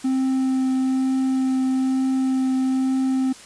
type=tone with vibrato; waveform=triangle; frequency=262 Hz; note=C4; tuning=2 cents sharp; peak=-16 dBFS; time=0.04-3.33 s; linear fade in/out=10 ms; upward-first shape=triangle; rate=1.1 Hz; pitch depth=9 cents each way; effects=white hiss -43 dBFS RMS until 3.45 s + resampled to 22050 Hz